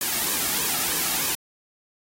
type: noise with flanger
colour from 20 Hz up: white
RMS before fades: -25 dBFS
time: 0.01-1.35 s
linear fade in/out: 2 ms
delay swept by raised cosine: 1.4 to 2.04 ms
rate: 3.2 Hz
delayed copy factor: -0.6
effects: AAC 48 kbps